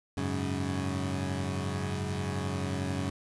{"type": "chord", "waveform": "20% pulse", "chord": "F# suspended second", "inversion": "none", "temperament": "equal", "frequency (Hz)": [92.5, 103.83, 138.59], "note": ["F#2", "G#2", "C#3"], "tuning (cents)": [0, 0, 0], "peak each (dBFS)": [-28, -33, -30], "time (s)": [0.17, 3.1], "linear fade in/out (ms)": 5, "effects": ["resampled to 24000 Hz", "10-bit"]}